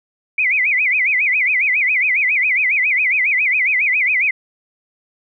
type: tone with vibrato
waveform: sine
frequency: 2244 Hz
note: C#7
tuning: 21 cents sharp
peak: -13 dBFS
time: 0.38-4.31 s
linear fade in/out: 5 ms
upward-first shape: sine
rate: 7.3 Hz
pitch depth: 220 cents each way
effects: none